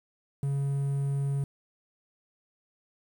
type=tone with quantisation; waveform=triangle; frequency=139.3 Hz; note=C#3; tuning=9 cents sharp; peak=-24 dBFS; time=0.43-1.44 s; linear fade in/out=2 ms; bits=9; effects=none